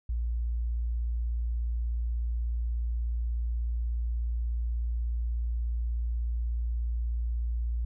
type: tone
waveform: sine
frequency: 58.27 Hz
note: A#1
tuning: in tune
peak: -27 dBFS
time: 0.09-7.85 s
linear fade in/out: 5 ms
effects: none